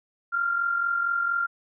sine tone with amplitude modulation, 1390 Hz, F6, 9 cents flat, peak -20 dBFS, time 0.32-1.47 s, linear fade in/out 20 ms, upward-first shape sine, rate 44.3 Hz, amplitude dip 55%, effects none

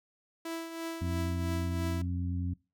sawtooth tone with tremolo, 329.6 Hz, E4, in tune, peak -30 dBFS, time 0.45-2.02 s, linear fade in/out 5 ms, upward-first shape triangle, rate 3 Hz, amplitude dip 60%
harmonic tone, 88.7 Hz, F2, 27 cents sharp, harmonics 1 / 2 / 3, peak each -31 / -38 / -39 dBFS, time 1.01-2.54 s, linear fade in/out 10 ms
effects noise-tail reverb RT60 0.3 s tail -24 dB re dry

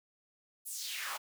pink noise with high-pass filter sweep, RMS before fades -40 dBFS, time 0.65-1.18 s, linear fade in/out 20 ms, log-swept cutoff 11000 to 830 Hz, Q 2.4, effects none

